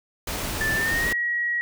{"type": "noise", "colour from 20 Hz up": "pink", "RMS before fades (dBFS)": -29, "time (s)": [0.27, 1.13], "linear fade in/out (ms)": 5}
{"type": "tone with pitch glide", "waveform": "sine", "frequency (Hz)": [1760, 1908.2], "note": ["A6", "A#6"], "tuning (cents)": [0, 40], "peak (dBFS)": -22, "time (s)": [0.61, 1.61], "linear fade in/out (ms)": 0, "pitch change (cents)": 140, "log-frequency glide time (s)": [0.74, 1.1]}
{"effects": []}